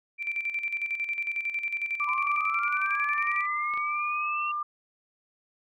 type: tone with tremolo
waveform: sine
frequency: 2349 Hz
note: D7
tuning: in tune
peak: -26 dBFS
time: 0.18-3.47 s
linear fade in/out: 50 ms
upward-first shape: square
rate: 11 Hz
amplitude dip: 60%
type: tone with pitch glide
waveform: sine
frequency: 1174 to 1195.9 Hz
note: D6 to D6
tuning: -1 to +31 cents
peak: -28 dBFS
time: 2-4.63 s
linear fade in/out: 5 ms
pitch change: +32 cents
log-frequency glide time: 3.16-3.54 s
type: linear sweep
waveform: sine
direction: up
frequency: 987.8 to 2761 Hz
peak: -31 dBFS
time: 2.07-4.52 s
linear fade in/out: 10 ms
type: clicks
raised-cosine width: 0.3 ms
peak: -28 dBFS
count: 2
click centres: 3.738 / 3.775 s
effects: none